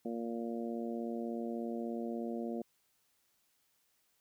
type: harmonic tone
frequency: 116.54 Hz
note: A#2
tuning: in tune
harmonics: 2 / 3 / 4 / 5 / 6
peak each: -38 / -42 / -44 / -46 / -48 dBFS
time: 0.05-2.62 s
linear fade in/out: 5 ms
effects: white hiss -75 dBFS RMS until 4.2 s